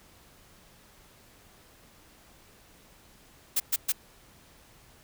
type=noise bursts; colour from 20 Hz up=blue; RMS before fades=-25 dBFS; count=3; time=3.56-3.923 s; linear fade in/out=10 ms; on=41 ms; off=120 ms; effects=pink hiss -57 dBFS RMS until 5.03 s